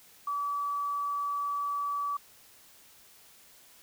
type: tone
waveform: sine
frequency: 1148 Hz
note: D6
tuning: 40 cents flat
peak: -29 dBFS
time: 0.27-2.17 s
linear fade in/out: 5 ms
effects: white hiss -57 dBFS RMS until 3.82 s